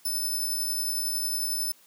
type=tone with tremolo; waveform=5% pulse; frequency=5274 Hz; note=E8; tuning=in tune; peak=-20 dBFS; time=0.05-1.72 s; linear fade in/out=5 ms; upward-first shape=triangle; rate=11 Hz; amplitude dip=25%; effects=white hiss -58 dBFS RMS until 1.86 s + high-pass 150 Hz 12 dB/octave